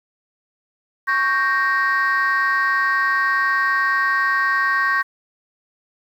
sine chord, G diminished, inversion second, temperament equal, 1108.7 / 1568 / 1864.7 Hz, Db6 / G6 / Bb6, 0 / 0 / 0 cents, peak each -19 dBFS, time 1.07-5.03 s, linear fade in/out 20 ms, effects tanh soft clip ceiling -11 dBFS + 8-bit

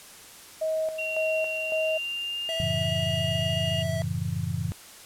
sine tone with tremolo, 634 Hz, D#5, 32 cents sharp, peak -24 dBFS, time 0.61-1.98 s, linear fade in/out 10 ms, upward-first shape square, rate 1.8 Hz, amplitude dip 60%
sine tone with pitch glide, 2752 to 2838 Hz, F7 to F7, -26 to +27 cents, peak -29 dBFS, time 0.98-3.83 s, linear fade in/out 10 ms, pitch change +53 cents, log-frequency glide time 1.49-2.86 s
square tone with vibrato, 654 Hz, E5, 14 cents flat, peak -31 dBFS, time 2.49-4.02 s, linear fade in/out 0 ms, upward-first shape sine, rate 14 Hz, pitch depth 13 cents each way
sine chord, F# minor seventh, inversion none, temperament just, 92.5 / 111 / 138.75 / 166.5 Hz, F#2 / A2 / C#3 / E3, 0 / +16 / +2 / +18 cents, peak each -32 dBFS, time 2.6-4.72 s, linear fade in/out 0 ms
effects white hiss -47 dBFS RMS until 5.05 s + low-pass 12000 Hz 12 dB/octave

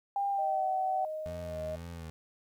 sine tone with pitch glide, 799 to 755.5 Hz, G5 to F#5, +33 to +36 cents, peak -28 dBFS, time 0.16-1.05 s, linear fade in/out 2 ms, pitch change -97 cents, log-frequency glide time 0.3-0.64 s
sine tone with tremolo, 622.3 Hz, D#5, in tune, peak -34 dBFS, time 0.38-1.76 s, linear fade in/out 10 ms, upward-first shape sine, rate 1.7 Hz, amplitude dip 45%
25% pulse tone with vibrato, 82.41 Hz, E2, in tune, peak -37 dBFS, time 1.26-2.1 s, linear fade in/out 0 ms, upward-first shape sine, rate 2 Hz, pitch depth 61 cents each way
effects 11-bit

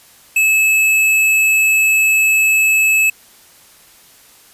sine tone with hard clipping, 2600 Hz, E7, 24 cents flat, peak -11 dBFS, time 0.36-3.1 s, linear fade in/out 5 ms, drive 17 dB, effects white hiss -46 dBFS RMS until 4.53 s + resampled to 32000 Hz

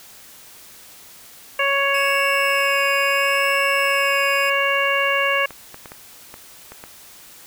harmonic tone, 556 Hz, C#5, 5 cents sharp, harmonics 1 / 2 / 3 / 4 / 5, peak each -23 / -23 / -23 / -23 / -23 dBFS, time 1.59-5.46 s, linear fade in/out 5 ms
sawtooth tone with vibrato, 2569 Hz, E7, 45 cents flat, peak -24 dBFS, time 1.94-4.5 s, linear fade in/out 5 ms, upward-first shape sine, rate 0.73 Hz, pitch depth 43 cents each way
clicks, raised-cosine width 0.5 ms, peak -21 dBFS, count 7, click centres 5.507 / 5.744 / 5.858 / 5.919 / 6.341 / 6.72 / 6.839 s
effects white hiss -44 dBFS RMS until 7.46 s

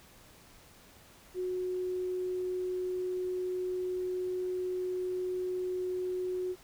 sine tone, 366.1 Hz, F#4, 18 cents flat, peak -31 dBFS, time 1.34-6.56 s, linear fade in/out 50 ms, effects pink hiss -57 dBFS RMS until 6.63 s

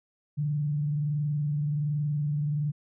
sine tone with frequency modulation, 147.7 Hz, D3, 10 cents sharp, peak -25 dBFS, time 0.37-2.72 s, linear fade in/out 20 ms, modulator 21.3 Hz, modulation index 0.29, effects none

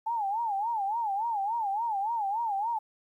sine tone with vibrato, 858 Hz, A5, 44 cents flat, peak -27 dBFS, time 0.06-2.79 s, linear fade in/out 10 ms, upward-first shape sine, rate 3.5 Hz, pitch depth 170 cents each way, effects 11-bit

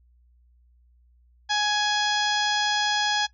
harmonic tone, 835 Hz, G#5, 9 cents sharp, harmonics 1 / 2 / 3 / 4 / 5 / 6 / 7 / 8, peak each -26 / -26 / -37 / -28 / -34 / -30 / -38 / -41 dBFS, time 1.49-3.27 s, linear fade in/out 20 ms, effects noise-tail reverb RT60 0.1 s tail -17 dB re dry + added 60 Hz sine -56 dBFS peak until 3.33 s

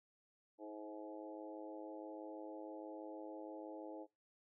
harmonic tone with a mistuned harmonic, 106.2 Hz, G#2, 39 cents sharp, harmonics 3 / 4 / 5 / 6 / 7 / 8, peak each -50 / -55 / -53 / -56 / -61 / -57 dBFS, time 0.58-4.07 s, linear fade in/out 50 ms, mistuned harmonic 5, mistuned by -16 cents, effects noise-tail reverb RT60 0.2 s tail -20 dB re dry

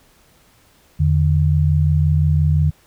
sine tone pair together, 84.13 / 149.9 Hz, E2 / D3, +36 / +36 cents, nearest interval minor seventh, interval 1000 cents, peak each -15 dBFS, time 0.99-2.71 s, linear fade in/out 20 ms, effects pink hiss -54 dBFS RMS until 2.86 s

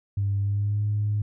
sine tone with pitch glide, 99.9 to 104.5 Hz, G2 to G#2, +33 to +11 cents, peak -21 dBFS, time 0.17-1.22 s, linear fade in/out 5 ms, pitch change +78 cents, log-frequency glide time 0.4-0.83 s, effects tanh soft clip ceiling -17 dBFS

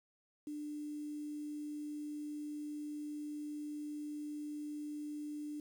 sine tone with quantisation, 297.5 Hz, D4, 22 cents sharp, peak -40 dBFS, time 0.47-5.6 s, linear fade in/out 2 ms, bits 10, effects none

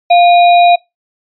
sine tone with sample-and-hold, 698.5 Hz, F5, in tune, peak -3 dBFS, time 0.1-0.76 s, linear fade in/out 10 ms, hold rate 3150 Hz, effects noise-tail reverb RT60 0.2 s tail -24 dB re dry + resampled to 11025 Hz

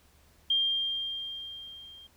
sine tone with level ramp, 3195 Hz, G7, 32 cents sharp, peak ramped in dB -22 to -48 dBFS, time 0.5-2.07 s, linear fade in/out 5 ms, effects added 74 Hz sine -63 dBFS peak until 2.16 s + pink hiss -63 dBFS RMS until 2.16 s

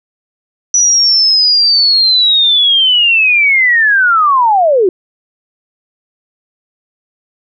sine linear sweep, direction down, 5920 to 346.2 Hz, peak -6 dBFS, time 0.74-4.89 s, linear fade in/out 2 ms, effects none

